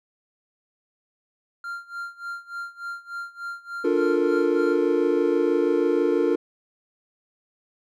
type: tone with tremolo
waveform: triangle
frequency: 1390 Hz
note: F6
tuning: 9 cents flat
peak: -27 dBFS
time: 1.64-4.76 s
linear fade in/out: 2 ms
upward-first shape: sine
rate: 3.4 Hz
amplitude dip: 90%
type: chord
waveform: triangle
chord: Bb major seventh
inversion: first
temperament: equal with one note detuned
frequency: 293.7 / 351.5 / 440 / 466.2 Hz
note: D4 / F4 / A4 / Bb4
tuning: 0 / +11 / 0 / 0 cents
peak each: -23 / -21 / -24 / -22 dBFS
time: 3.84-6.36 s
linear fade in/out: 10 ms
effects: none